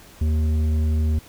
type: tone with tanh clipping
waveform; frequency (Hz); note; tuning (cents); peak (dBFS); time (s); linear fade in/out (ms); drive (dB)
triangle; 77.78; D#2; 0; -19; 0.21-1.19; 5; 13
effects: pink hiss -47 dBFS RMS until 1.28 s